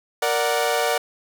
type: chord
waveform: sawtooth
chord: Bb augmented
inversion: none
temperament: equal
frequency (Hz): 466.2 / 587.3 / 740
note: Bb4 / D5 / F#5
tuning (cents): 0 / 0 / 0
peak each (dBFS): -20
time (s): 0.22-0.98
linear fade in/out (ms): 5
effects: none